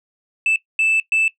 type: tone bursts at uneven times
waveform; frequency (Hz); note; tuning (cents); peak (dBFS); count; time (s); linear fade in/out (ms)
sine; 2637; E7; 0; -12; 3; 0.46-0.56 / 0.79-1 / 1.12-1.28; 2
effects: noise-tail reverb RT60 0.1 s tail -18 dB re dry + tanh soft clip ceiling -12 dBFS